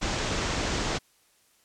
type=low-pass noise; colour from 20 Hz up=pink; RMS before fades=-29 dBFS; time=0.01-0.99 s; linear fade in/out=20 ms; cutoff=7500 Hz; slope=48 dB/octave; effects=white hiss -64 dBFS RMS until 1.64 s + low-pass 12000 Hz 12 dB/octave